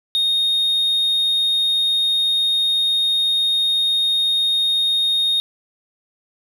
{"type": "tone", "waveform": "sine", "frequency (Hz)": 3706, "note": "A#7", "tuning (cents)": -11, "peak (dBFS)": -13, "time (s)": [0.15, 5.4], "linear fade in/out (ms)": 0, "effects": ["tanh soft clip ceiling -14 dBFS", "8-bit"]}